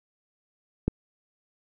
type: click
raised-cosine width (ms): 3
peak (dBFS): -10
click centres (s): 0.88
effects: none